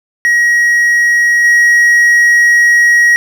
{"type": "tone with level steps", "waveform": "triangle", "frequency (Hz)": 1900, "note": "A#6", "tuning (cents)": 33, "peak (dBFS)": [-5, -3], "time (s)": [0.25, 3.16], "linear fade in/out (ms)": 0, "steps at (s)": 1.44, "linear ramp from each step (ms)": 5, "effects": []}